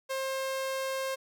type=tone; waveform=sawtooth; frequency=532 Hz; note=C5; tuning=29 cents sharp; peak=-27 dBFS; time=0.09-1.16 s; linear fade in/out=20 ms; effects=none